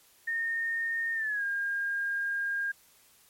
sine tone with pitch glide, 1833 to 1614.3 Hz, A#6 to G#6, -30 to -50 cents, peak -28 dBFS, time 0.27-2.72 s, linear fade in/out 10 ms, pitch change -220 cents, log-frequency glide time 1.14-1.44 s, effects white hiss -61 dBFS RMS until 3.29 s + MP3 64 kbps

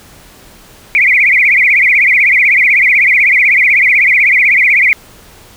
sine tone with vibrato, 2199 Hz, C#7, 14 cents flat, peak -5 dBFS, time 0.95-4.93 s, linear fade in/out 0 ms, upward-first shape triangle, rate 16 Hz, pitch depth 220 cents each way, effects pink hiss -39 dBFS RMS until 5.56 s

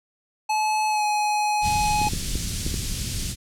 square tone with pitch glide, 859 to 840.4 Hz, A5 to G#5, -42 to +20 cents, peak -21 dBFS, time 0.49-2.09 s, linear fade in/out 10 ms, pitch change -38 cents, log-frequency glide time 0.88-1.04 s
pink band-stop noise, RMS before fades -27 dBFS, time 1.61-3.36 s, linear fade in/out 50 ms, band 170 to 4100 Hz, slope 12 dB/octave
clicks, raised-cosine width 3 ms, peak -16 dBFS, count 6, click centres 2.016 / 2.07 / 2.135 / 2.355 / 2.665 / 2.742 s
effects low-pass 10000 Hz 12 dB/octave

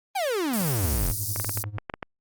45% pulse exponential sweep, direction down, 830 to 36.71 Hz, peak -24 dBFS, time 0.15-1.12 s, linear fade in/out 10 ms
white band-stop noise, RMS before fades -30 dBFS, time 0.53-1.63 s, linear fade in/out 5 ms, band 190 to 4600 Hz, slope 48 dB/octave
triangle tone with tremolo, 103.8 Hz, G#2, in tune, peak -26 dBFS, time 0.83-1.78 s, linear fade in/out 5 ms, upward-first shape sine, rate 11 Hz, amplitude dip 85%
clicks, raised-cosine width 0.5 ms, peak -16 dBFS, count 10, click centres 1.361 / 1.399 / 1.446 / 1.494 / 1.574 / 1.64 / 1.784 / 1.898 / 1.939 / 2.028 s
effects Opus 32 kbps

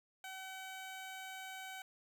15% pulse tone, 760 Hz, F#5, 46 cents sharp, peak -39 dBFS, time 0.24-1.82 s, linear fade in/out 2 ms, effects none

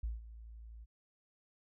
sine tone with ADSR envelope, 56 Hz, A1, 31 cents sharp, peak -33 dBFS, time 0.03-0.86 s, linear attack 7 ms, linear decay 170 ms, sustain -15 dB, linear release 29 ms, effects none

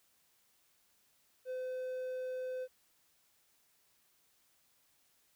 triangle tone, 511 Hz, C5, 41 cents flat, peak -35 dBFS, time 1.45-2.68 s, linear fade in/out 50 ms, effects white hiss -72 dBFS RMS until 5.35 s

